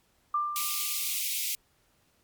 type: tone with exponential decay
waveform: sine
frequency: 1188 Hz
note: D6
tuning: 20 cents sharp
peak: -23 dBFS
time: 0.34-1.22 s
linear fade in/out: 5 ms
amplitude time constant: 190 ms
type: high-pass noise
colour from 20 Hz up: white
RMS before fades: -31 dBFS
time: 0.56-1.55 s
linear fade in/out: 0 ms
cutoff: 2100 Hz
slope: 96 dB/octave
effects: pink hiss -68 dBFS RMS until 2.23 s + MP3 96 kbps